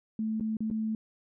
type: tone with dropouts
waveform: sine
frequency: 219.2 Hz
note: A3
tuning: 6 cents flat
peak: -28 dBFS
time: 0.19-0.95 s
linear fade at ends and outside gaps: 2 ms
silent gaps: 0.399-0.408 / 0.569-0.605 / 0.702-0.711 s
effects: none